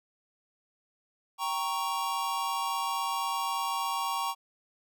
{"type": "chord", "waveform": "square", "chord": "G diminished", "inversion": "none", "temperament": "equal", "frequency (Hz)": [784, 932.3, 1108.7], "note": ["G5", "Bb5", "Db6"], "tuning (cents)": [0, 0, 0], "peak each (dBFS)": [-37, -34, -33], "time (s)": [1.38, 4.35], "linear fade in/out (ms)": 50, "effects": []}